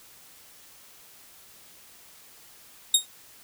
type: tone with exponential decay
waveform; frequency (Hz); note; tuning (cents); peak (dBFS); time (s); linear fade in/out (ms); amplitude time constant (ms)
20% pulse; 3729; A#7; 0; -7; 2.94-3.06; 5; 25
effects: white hiss -52 dBFS RMS until 3.43 s